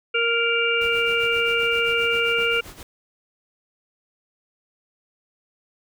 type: harmonic tone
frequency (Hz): 466.2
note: A#4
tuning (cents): 0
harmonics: 1 / 3 / 5 / 6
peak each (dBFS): -24 / -24 / -24 / -24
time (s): 0.14-2.61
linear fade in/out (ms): 10
type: noise with tremolo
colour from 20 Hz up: pink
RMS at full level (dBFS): -39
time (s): 0.81-2.83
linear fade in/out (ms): 2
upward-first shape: sine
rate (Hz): 7.6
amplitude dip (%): 70
type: clicks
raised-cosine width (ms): 1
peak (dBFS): -26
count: 2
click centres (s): 2.387 / 2.402
effects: none